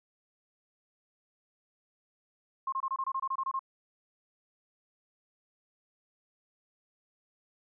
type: tone bursts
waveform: sine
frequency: 1068 Hz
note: C6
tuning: 35 cents sharp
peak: -29 dBFS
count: 12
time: 2.67-3.593 s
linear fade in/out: 5 ms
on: 54 ms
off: 25 ms
effects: none